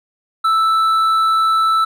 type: tone with hard clipping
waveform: triangle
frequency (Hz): 1318.5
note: E6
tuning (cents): 0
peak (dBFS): -13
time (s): 0.44-1.85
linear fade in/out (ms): 10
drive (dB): 8
effects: none